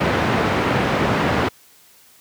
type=band-pass noise; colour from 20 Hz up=pink; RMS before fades=-19 dBFS; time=0-1.49 s; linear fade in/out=10 ms; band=100 to 2100 Hz; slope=12 dB/octave; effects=white hiss -51 dBFS RMS until 2.2 s + high-pass 60 Hz 12 dB/octave